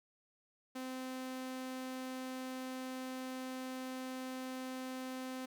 sawtooth tone, 258.4 Hz, C4, 21 cents flat, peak -37 dBFS, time 0.75-5.46 s, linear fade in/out 10 ms, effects none

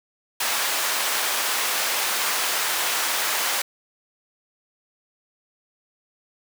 pink high-pass noise, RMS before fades -24 dBFS, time 0.4-3.62 s, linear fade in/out 5 ms, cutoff 870 Hz, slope 12 dB/octave, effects none

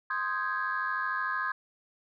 sine chord, Ab major seventh, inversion first, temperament equal, 1046.5 / 1244.5 / 1568 / 1661.2 Hz, C6 / Eb6 / G6 / Ab6, 0 / 0 / 0 / 0 cents, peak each -33 / -34 / -36 / -32 dBFS, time 0.1-1.52 s, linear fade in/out 5 ms, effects tanh soft clip ceiling -21 dBFS

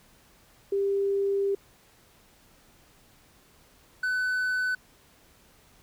sine / triangle tone pair in turn, 396.5 / 1503.9 Hz, G4 / F#6, +20 / +28 cents, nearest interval octave + major seventh, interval 2308 cents, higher second, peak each -23 dBFS, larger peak neither, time 0.72-1.55 / 4.03-4.75 s, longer first, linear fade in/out 5 ms, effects pink hiss -59 dBFS RMS until 5.82 s

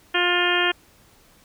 harmonic tone, 353.6 Hz, F4, 22 cents sharp, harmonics 1 / 2 / 3 / 4 / 5 / 6 / 7 / 8 / 9, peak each -25 / -28 / -29 / -26 / -24 / -32 / -27 / -27 / -27 dBFS, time 0.14-0.72 s, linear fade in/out 10 ms, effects pink hiss -55 dBFS RMS until 1.44 s

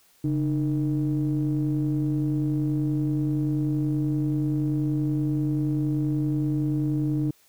triangle ring-modulated tone, 82.41 Hz, E2, in tune, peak -17 dBFS, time 0.24-7.31 s, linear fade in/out 5 ms, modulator 222 Hz, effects white hiss -60 dBFS RMS until 7.48 s

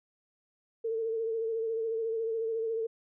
sine tone with vibrato, 450.6 Hz, A4, 41 cents sharp, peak -29 dBFS, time 0.84-2.87 s, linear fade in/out 10 ms, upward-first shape sine, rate 14 Hz, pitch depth 36 cents each way, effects none

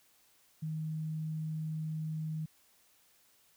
sine tone, 156.9 Hz, D#3, 15 cents sharp, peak -34 dBFS, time 0.62-2.46 s, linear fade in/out 10 ms, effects white hiss -67 dBFS RMS until 3.56 s

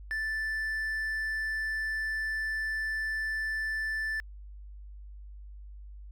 triangle tone, 1760 Hz, A6, in tune, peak -28 dBFS, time 0.11-4.2 s, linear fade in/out 0 ms, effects added 50 Hz sine -43 dBFS peak until 6.11 s

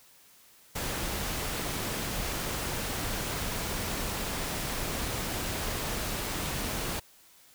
pink noise, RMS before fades -33 dBFS, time 0.75-7 s, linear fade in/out 10 ms, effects white hiss -58 dBFS RMS until 7.54 s

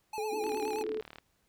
square tone with vibrato, 840 Hz, G#5, 19 cents sharp, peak -37 dBFS, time 0.13-0.83 s, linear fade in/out 5 ms, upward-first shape triangle, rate 9.5 Hz, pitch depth 96 cents each way
sine tone with pitch glide, 430.2 to 434.2 Hz, A4 to A4, -39 to -23 cents, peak -33 dBFS, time 0.18-1.01 s, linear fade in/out 0 ms, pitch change +16 cents, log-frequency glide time 0.62-0.87 s
pink band-pass noise, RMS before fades -41 dBFS, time 0.31-0.99 s, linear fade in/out 10 ms, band 290 to 390 Hz, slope 48 dB/octave
click train, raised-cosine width 0.3 ms, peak -30 dBFS, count 29, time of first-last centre 0.44-1.185 s, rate 37.6 Hz
effects pink hiss -73 dBFS RMS until 1.48 s

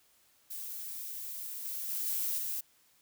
violet noise with level steps, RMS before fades -41 / -38 / -35 / -33 / -36 dBFS, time 0.5-2.61 s, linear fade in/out 10 ms, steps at 1.65 / 1.89 / 2.06 / 2.38 s, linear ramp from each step 2 ms, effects white hiss -67 dBFS RMS until 3.01 s

